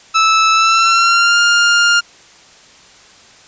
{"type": "tone with pitch glide", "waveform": "sawtooth", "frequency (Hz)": [1311, 1405.1], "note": ["E6", "F6"], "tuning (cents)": [-10, 10], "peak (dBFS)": -5, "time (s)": [0.14, 2.01], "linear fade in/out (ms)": 20, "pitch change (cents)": 120, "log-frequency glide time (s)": [0.52, 1.39], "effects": ["white hiss -43 dBFS RMS until 3.47 s", "resampled to 16000 Hz"]}